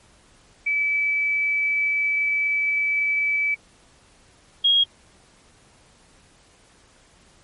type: tone pair in turn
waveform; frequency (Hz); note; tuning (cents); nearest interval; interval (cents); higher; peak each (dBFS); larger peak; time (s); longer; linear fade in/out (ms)
sine; 2302 / 3276; D7 / G#7; -35 / -24; tritone; 611; second; -19 / -14; second; 0.66-3.55 / 4.64-4.84; first; 10
effects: pink hiss -55 dBFS RMS until 7.43 s + MP3 48 kbps